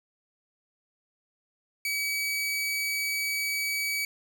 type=tone; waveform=sawtooth; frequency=2279 Hz; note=C#7; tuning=47 cents sharp; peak=-24 dBFS; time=1.85-4.05 s; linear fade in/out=2 ms; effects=none